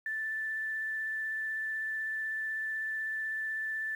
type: tone with vibrato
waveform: sine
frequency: 1760 Hz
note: A6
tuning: in tune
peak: -32 dBFS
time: 0.06-3.95 s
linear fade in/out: 2 ms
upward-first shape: triangle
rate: 16 Hz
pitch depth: 10 cents each way
effects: 10-bit